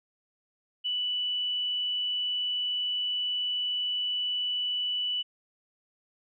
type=tone; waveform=sine; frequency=2967 Hz; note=F#7; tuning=4 cents sharp; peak=-27 dBFS; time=0.84-5.23 s; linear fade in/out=20 ms; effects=none